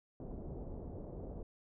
pink low-pass noise, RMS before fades -45 dBFS, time 0.2-1.43 s, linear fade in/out 2 ms, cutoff 620 Hz, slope 24 dB/octave, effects none

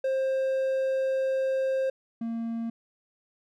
triangle tone pair in turn, 530 / 229.6 Hz, C5 / A#3, +22 / -26 cents, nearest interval octave + major second, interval 1448 cents, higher first, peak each -22 / -27 dBFS, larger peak first, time 0.04-1.9 / 2.21-2.7 s, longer first, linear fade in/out 5 ms, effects none

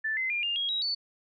sine tone with pitch steps, 1760 / 2057 / 2404 / 2810 / 3284 / 3839 / 4486 Hz, A6 / C7 / D7 / F7 / G#7 / B7 / C#8, 0 / -30 / +40 / +10 / -20 / -50 / +20 cents, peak -27 dBFS, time 0.04-0.95 s, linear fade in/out 10 ms, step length 130 ms, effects none

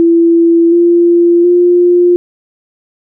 sine tone with pitch steps, 335.9 / 344.1 / 352.6 Hz, E4 / F4 / F4, +33 / -26 / +17 cents, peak -4 dBFS, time 0-2.16 s, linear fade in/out 0 ms, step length 720 ms, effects none

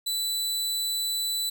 sawtooth tone, 3980 Hz, B7, 13 cents sharp, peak -23 dBFS, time 0.06-1.5 s, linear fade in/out 10 ms, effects none

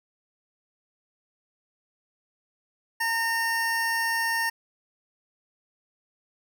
square tone pair together, 915 / 1830 Hz, A#5 / A#6, -32 / -32 cents, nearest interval octave, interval 1200 cents, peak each -30 / -26 dBFS, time 3-4.5 s, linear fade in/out 10 ms, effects none

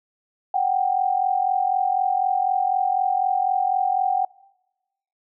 sine tone pair together, 740 / 784 Hz, F#5 / G5, 0 / 0 cents, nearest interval minor second, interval 100 cents, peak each -21 / -21 dBFS, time 0.54-4.25 s, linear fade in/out 5 ms, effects noise-tail reverb RT60 1.0 s tail -23 dB re dry

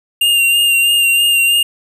square tone with vibrato, 2794 Hz, F7, in tune, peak -10 dBFS, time 0.21-1.63 s, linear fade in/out 5 ms, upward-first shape sine, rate 3.1 Hz, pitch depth 25 cents each way, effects none

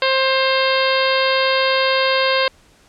harmonic tone with a mistuned harmonic, 529 Hz, C5, 19 cents sharp, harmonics 1 / 2 / 3 / 4 / 5 / 6 / 7 / 8 / 9, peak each -18 / -21 / -23 / -24 / -25 / -26 / -26 / -27 / -28 dBFS, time 0.02-2.48 s, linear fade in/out 2 ms, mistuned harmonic 5, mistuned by +22 cents, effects pink hiss -52 dBFS RMS until 2.88 s + low-pass 9000 Hz 12 dB/octave

